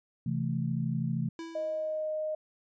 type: chord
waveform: sine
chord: A minor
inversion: first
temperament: just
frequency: 132 / 165 / 220 Hz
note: C3 / E3 / A3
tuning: +16 / +2 / 0 cents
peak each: -32 / -32 / -34 dBFS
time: 0.26-1.29 s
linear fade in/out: 5 ms
type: tone with exponential decay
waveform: square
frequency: 329.6 Hz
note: E4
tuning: in tune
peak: -37 dBFS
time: 1.39-2.22 s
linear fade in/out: 1 ms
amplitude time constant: 180 ms
type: tone with pitch glide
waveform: sine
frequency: 624 to 619 Hz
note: D#5 to D#5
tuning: +5 to -9 cents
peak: -30 dBFS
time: 1.55-2.35 s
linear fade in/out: 5 ms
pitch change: -14 cents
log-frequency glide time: 1.75-2.11 s
effects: resampled to 16000 Hz